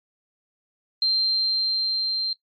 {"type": "tone with level ramp", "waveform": "sine", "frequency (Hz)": 4154, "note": "C8", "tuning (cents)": -13, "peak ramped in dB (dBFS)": [-17, -22], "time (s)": [1.02, 2.33], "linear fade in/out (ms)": 2, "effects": ["noise-tail reverb RT60 0.1 s tail -17 dB re dry", "MP3 32 kbps"]}